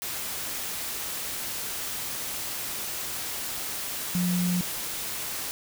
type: tone in noise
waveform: sine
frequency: 178.5 Hz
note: F3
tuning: 38 cents sharp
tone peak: -23 dBFS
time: 4.15-4.61 s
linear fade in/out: 0 ms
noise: white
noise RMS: -33 dBFS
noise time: 0.02-5.51 s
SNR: +7 dB
effects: none